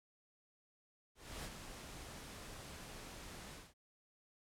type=noise with ADSR envelope; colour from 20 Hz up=pink; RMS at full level=-45 dBFS; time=1.15-3.74 s; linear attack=290 ms; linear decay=51 ms; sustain=-6 dB; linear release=200 ms; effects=low-pass 11000 Hz 12 dB/octave